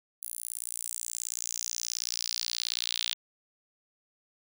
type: tone with high-pass filter sweep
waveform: sawtooth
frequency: 58.6 Hz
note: A#1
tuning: 10 cents sharp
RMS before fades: -35 dBFS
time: 0.22-3.14 s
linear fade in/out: 5 ms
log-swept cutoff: 11000 to 3500 Hz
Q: 3.5
effects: none